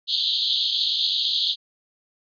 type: band-pass noise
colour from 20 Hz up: pink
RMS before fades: -23 dBFS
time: 0.07-1.56 s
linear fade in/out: 50 ms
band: 3200 to 4500 Hz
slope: 96 dB/octave
effects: resampled to 11025 Hz